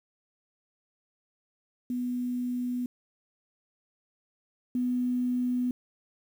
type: tone pair in turn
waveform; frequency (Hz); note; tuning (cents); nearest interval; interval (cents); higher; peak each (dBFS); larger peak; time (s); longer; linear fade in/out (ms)
sine; 246.9 / 248.2; B3 / B3; 0 / +9; unison; 9; second; -28 / -25; second; 1.9-2.86 / 4.75-5.71; neither; 2
effects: 9-bit